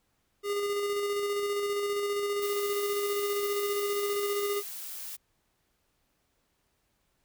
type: tone with tremolo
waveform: square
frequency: 407 Hz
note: G#4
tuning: 35 cents flat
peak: -28 dBFS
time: 0.43-4.63 s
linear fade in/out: 50 ms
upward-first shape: square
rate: 15 Hz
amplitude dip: 25%
type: noise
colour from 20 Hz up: blue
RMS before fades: -40 dBFS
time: 2.41-5.17 s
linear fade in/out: 20 ms
effects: pink hiss -74 dBFS RMS until 7.24 s